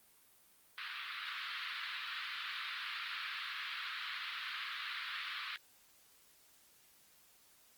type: band-pass noise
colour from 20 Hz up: pink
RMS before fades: -43 dBFS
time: 0.78-5.56 s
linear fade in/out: 0 ms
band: 1200 to 4200 Hz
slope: 48 dB/octave
effects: white hiss -66 dBFS RMS until 7.77 s + Opus 32 kbps